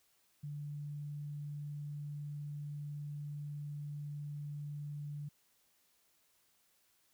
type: tone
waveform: sine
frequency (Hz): 146.4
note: D3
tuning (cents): -5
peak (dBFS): -40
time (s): 0.43-5.29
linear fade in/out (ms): 10
effects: white hiss -73 dBFS RMS until 7.13 s